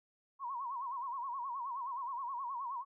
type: tone with vibrato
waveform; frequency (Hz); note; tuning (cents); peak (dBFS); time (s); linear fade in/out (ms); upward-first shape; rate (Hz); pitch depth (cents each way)
sine; 1023; C6; -39; -37; 0.39-2.85; 50; sine; 9.5; 150
effects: none